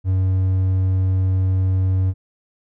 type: tone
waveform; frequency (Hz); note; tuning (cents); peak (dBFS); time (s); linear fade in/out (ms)
triangle; 93.9; F#2; +26; -13; 0.04-2.14; 50
effects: none